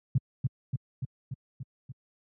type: tone with echo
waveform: sine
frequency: 128.7 Hz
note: C3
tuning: 28 cents flat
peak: -19 dBFS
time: 0.15-0.18 s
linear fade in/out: 5 ms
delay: 290 ms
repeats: 6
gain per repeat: -3 dB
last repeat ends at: 1.92 s
effects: high-pass 80 Hz 12 dB/octave